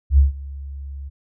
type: tone with ADSR envelope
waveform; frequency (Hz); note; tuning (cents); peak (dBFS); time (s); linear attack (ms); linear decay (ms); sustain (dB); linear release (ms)
sine; 69.3; C#2; 0; -7; 0.1-1.1; 80; 140; -22; 23
effects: none